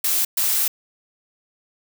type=noise bursts at uneven times; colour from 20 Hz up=blue; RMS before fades=-20 dBFS; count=2; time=0.04-0.25 / 0.37-0.68 s; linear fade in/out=5 ms; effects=none